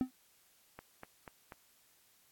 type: tone with exponential decay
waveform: triangle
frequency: 256.8 Hz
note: C4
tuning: 32 cents flat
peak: -23 dBFS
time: 0.01-0.11 s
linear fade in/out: 0 ms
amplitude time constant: 21 ms
type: click train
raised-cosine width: 0.5 ms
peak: -31 dBFS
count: 4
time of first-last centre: 0.79-1.522 s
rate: 4.1 Hz
effects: white hiss -68 dBFS RMS until 2.31 s + AAC 64 kbps